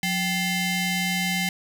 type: ring-modulated tone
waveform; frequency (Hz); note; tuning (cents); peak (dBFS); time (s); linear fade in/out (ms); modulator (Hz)
sawtooth; 959; A#5; +49; -16; 0.03-1.49; 2; 1140
effects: none